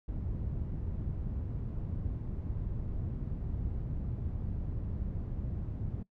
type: low-pass noise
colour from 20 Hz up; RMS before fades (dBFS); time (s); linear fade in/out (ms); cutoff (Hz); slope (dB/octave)
white; -36; 0.08-6.03; 5; 100; 12
effects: noise-tail reverb RT60 0.1 s tail -20 dB re dry